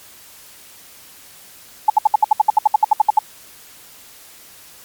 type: tone bursts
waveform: sine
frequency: 856 Hz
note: A5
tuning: 48 cents flat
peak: -6 dBFS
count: 16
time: 1.88-3.19 s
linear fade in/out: 5 ms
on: 20 ms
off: 66 ms
effects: white hiss -43 dBFS RMS until 4.84 s + MP3 96 kbps